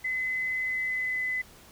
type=tone with pitch glide; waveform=sine; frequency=2030 to 2015 Hz; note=B6 to B6; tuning=+47 to +34 cents; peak=-27 dBFS; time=0.04-1.42 s; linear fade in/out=10 ms; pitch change=-13 cents; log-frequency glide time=0.62-1.22 s; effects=pink hiss -53 dBFS RMS until 1.71 s